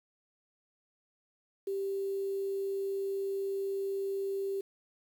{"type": "tone with quantisation", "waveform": "sine", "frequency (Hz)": 392, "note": "G4", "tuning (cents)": 0, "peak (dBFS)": -31, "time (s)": [1.67, 4.61], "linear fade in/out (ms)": 5, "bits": 9, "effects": []}